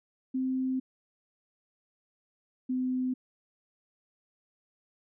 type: tone pair in turn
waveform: sine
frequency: 260 / 255.4 Hz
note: C4 / C4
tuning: -11 / -42 cents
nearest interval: unison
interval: 31 cents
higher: first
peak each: -27 / -27 dBFS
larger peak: neither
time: 0.34-0.8 / 2.69-3.14 s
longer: first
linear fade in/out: 10 ms
effects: none